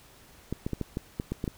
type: clicks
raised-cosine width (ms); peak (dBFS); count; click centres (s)
3; -17; 9; 0.526 / 0.665 / 0.733 / 0.813 / 0.971 / 1.199 / 1.32 / 1.441 / 1.478
effects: pink hiss -55 dBFS RMS until 1.57 s